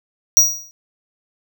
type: tone with exponential decay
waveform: square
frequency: 5760 Hz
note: F#8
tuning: 47 cents flat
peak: -5 dBFS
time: 0.37-0.71 s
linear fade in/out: 0 ms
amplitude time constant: 72 ms
effects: none